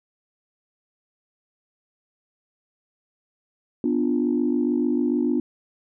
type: chord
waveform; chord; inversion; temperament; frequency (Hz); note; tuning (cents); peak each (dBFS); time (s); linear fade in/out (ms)
sine; B diminished; none; equal; 246.9 / 293.7 / 349.2; B3 / D4 / F4; 0 / 0 / 0; -22 / -23 / -25; 3.84-5.4; 2
effects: tanh soft clip ceiling -11 dBFS